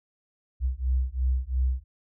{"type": "beating tone pair", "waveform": "sine", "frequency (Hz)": [62.6, 65.5], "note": ["B1", "C2"], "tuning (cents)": [24, 2], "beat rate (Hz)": 2.9, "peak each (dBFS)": [-26, -26], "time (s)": [0.6, 1.84], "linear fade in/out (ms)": 50, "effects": []}